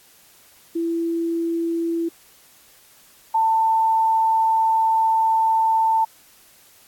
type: tone pair in turn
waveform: sine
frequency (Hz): 334.2 / 892.2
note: E4 / A5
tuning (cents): +24 / +24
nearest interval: octave + perfect fourth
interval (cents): 1700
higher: second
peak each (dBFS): -20 / -15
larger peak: second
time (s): 0.75-2.09 / 3.34-6.05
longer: second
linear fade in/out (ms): 10
effects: white hiss -52 dBFS RMS until 6.87 s + AAC 64 kbps